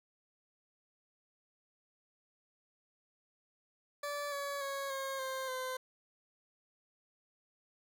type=tone with pitch steps; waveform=20% pulse; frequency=579 / 565.4 / 552.2 / 539.3 / 526.7 / 514.3 Hz; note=D5 / C#5 / C#5 / C#5 / C5 / C5; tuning=-25 / +34 / -7 / -48 / +11 / -30 cents; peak=-32 dBFS; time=4.03-5.77 s; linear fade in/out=5 ms; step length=290 ms; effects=12-bit